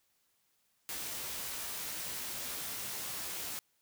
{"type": "noise with comb filter", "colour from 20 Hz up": "white", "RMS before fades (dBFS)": -40, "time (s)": [0.89, 3.59], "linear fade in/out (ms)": 0, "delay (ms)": 16, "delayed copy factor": 0.55, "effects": ["white hiss -75 dBFS RMS until 3.81 s"]}